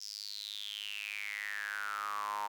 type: tone with high-pass filter sweep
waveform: sawtooth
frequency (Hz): 103.3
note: G#2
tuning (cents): -9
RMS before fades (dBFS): -40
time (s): 0-2.48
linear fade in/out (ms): 20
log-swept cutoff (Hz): 5400 to 910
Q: 9.8
effects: none